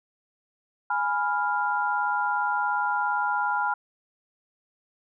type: chord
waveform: sine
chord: F diminished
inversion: first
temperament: equal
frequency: 830.6 / 987.8 / 1396.9 Hz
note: Ab5 / Cb6 / F6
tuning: 0 / 0 / 0 cents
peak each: -27 / -28 / -27 dBFS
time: 0.9-3.74 s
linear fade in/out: 5 ms
effects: none